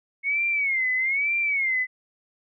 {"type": "tone with vibrato", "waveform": "sine", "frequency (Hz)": 2184, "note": "C#7", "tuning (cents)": -26, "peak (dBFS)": -21, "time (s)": [0.23, 1.87], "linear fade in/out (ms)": 50, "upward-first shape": "sine", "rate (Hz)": 1.1, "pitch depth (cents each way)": 140, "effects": []}